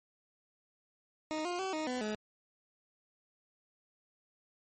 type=tone with pitch steps; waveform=20% pulse; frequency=310.6 / 353.6 / 381 / 311.4 / 251.2 / 213.1 Hz; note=D#4 / F4 / G4 / D#4 / B3 / G#3; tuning=-3 / +22 / -49 / +2 / +30 / +45 cents; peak=-29 dBFS; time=1.31-2.15 s; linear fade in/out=0 ms; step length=140 ms; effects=MP3 32 kbps